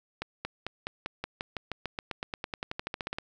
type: accelerating click train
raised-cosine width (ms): 0.3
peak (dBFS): -17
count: 25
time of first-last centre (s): 0.22-3.185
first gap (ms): 230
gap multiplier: 0.94
effects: none